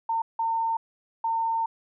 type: tone bursts at uneven times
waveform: sine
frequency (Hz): 908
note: A#5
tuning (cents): -46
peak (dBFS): -23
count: 3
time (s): 0.09-0.22 / 0.39-0.77 / 1.24-1.66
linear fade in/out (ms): 5
effects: none